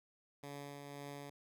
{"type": "tone with tremolo", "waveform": "10% pulse", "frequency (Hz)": 142.5, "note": "C#3", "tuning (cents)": 48, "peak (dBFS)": -37, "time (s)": [0.43, 1.3], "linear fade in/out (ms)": 5, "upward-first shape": "triangle", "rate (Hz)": 1.9, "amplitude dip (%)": 35, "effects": []}